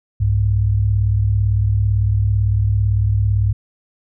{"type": "tone pair together", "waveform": "sine", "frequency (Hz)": [64.51, 102.4], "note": ["C2", "G#2"], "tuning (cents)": [-24, -24], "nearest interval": "minor sixth", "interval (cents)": 800, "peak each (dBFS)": [-19, -14], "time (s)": [0.2, 3.53], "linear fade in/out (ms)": 10, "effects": []}